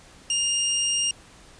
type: tone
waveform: 20% pulse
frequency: 2818 Hz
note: F7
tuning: 15 cents sharp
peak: -17 dBFS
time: 0.3-1.11 s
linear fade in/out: 2 ms
effects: pink hiss -50 dBFS RMS until 1.59 s + resampled to 22050 Hz